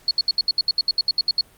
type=tone bursts; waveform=sine; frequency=4360 Hz; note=C#8; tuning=29 cents flat; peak=-15 dBFS; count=14; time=0.08-1.41 s; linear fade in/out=2 ms; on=30 ms; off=70 ms; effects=pink hiss -53 dBFS RMS until 1.57 s + Opus 48 kbps